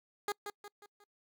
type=tone with echo; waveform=15% pulse; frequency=410.9 Hz; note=G#4; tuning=18 cents flat; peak=-26 dBFS; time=0.28-0.32 s; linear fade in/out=2 ms; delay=180 ms; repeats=4; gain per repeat=-7 dB; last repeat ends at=1.04 s; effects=noise-tail reverb RT60 0.1 s tail -26 dB re dry